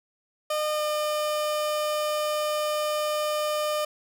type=tone with pitch glide; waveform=30% pulse; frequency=608 to 604.1 Hz; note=D#5 to D5; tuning=-40 to +49 cents; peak=-22 dBFS; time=0.5-3.85 s; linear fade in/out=5 ms; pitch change=-11 cents; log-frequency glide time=0.74-0.82 s; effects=none